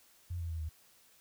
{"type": "tone with pitch steps", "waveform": "sine", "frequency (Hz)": [87.31, 84.14, 81.09, 78.14], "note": ["F2", "E2", "E2", "D#2"], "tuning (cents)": [0, 36, -28, 8], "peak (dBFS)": -35, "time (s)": [0.3, 0.692], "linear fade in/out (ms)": 10, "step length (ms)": 98, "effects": ["white hiss -64 dBFS RMS until 1.2 s"]}